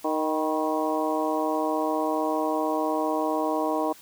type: harmonic tone with a mistuned harmonic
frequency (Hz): 155.56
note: D#3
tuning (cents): 0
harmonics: 2 / 3 / 4 / 5 / 6 / 7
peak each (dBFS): -28 / -31 / -29 / -31 / -31 / -34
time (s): 0.04-3.93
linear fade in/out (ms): 10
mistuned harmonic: 6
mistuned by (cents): +62
effects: white hiss -50 dBFS RMS until 4.01 s